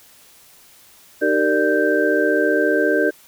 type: tone cluster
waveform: sine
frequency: 305.9 / 385.7 / 460.6 / 590 / 1564 Hz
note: D#4 / G4 / A#4 / D5 / G6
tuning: -29 / -28 / -21 / +8 / -4 cents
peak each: -21 dBFS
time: 1.21-3.11 s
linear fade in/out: 20 ms
effects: white hiss -49 dBFS RMS until 3.27 s